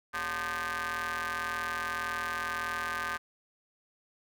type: ring-modulated tone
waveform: sawtooth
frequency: 164.81 Hz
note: E3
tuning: in tune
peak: -25 dBFS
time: 0.13-3.18 s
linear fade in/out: 20 ms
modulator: 1380 Hz
effects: none